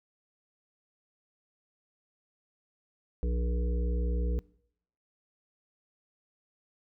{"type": "harmonic tone", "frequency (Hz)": 59.8, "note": "A#1", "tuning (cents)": 45, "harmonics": [1, 3, 5, 7, 8], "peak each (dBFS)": [-27, -38, -43, -43, -42], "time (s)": [3.23, 4.39], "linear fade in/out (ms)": 0, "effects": ["noise-tail reverb RT60 0.7 s tail -23 dB re dry"]}